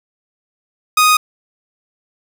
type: tone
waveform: sawtooth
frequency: 1244.5 Hz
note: D#6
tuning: in tune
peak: -5 dBFS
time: 0.97-1.17 s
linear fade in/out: 5 ms
effects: none